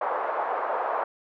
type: band-pass noise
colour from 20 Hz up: white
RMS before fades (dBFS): -28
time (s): 0.01-1.04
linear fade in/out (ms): 5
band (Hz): 520 to 1100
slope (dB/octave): 24
effects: none